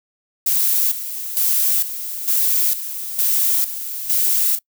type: noise with tremolo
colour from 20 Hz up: violet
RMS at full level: -17 dBFS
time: 0.46-4.59 s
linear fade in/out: 5 ms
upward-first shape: square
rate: 1.1 Hz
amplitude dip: 70%
effects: noise-tail reverb RT60 0.1 s tail -24 dB re dry